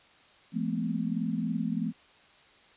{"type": "tone cluster", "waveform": "sine", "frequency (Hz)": [170, 213.1, 231.4, 254.5], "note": ["F3", "G#3", "A#3", "C4"], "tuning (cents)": [-46, 45, -13, -48], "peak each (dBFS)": [-33, -32, -35, -34], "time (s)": [0.52, 1.93], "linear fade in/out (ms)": 50, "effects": ["white hiss -58 dBFS RMS until 2.76 s", "resampled to 8000 Hz"]}